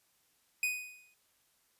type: tone with exponential decay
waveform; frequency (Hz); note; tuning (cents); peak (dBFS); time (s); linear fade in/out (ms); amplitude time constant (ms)
45% pulse; 2490; D#7; +1; -27; 0.63-1.14; 2; 110
effects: white hiss -72 dBFS RMS until 1.79 s + resampled to 32000 Hz